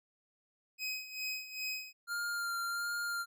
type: tone with tremolo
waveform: 25% pulse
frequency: 2525 Hz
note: D#7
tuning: 25 cents sharp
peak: -31 dBFS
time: 0.78-1.93 s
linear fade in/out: 50 ms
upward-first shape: sine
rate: 2.5 Hz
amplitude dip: 75%
type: tone with vibrato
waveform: square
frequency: 1396.9 Hz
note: F6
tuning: in tune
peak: -35 dBFS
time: 2.07-3.26 s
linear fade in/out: 50 ms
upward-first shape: sine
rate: 1.4 Hz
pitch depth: 17 cents each way
effects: none